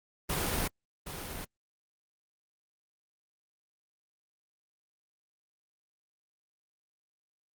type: noise with echo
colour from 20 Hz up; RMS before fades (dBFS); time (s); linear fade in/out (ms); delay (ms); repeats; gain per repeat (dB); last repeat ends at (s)
pink; -31; 0.29-0.68; 10; 770; 1; -9; 1.45
effects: Opus 32 kbps